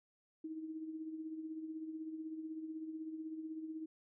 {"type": "tone with tremolo", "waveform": "sine", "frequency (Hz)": 316.8, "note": "D#4", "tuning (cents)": 31, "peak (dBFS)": -39, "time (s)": [0.44, 3.86], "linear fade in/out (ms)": 5, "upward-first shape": "triangle", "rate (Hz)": 16, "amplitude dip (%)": 60, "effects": []}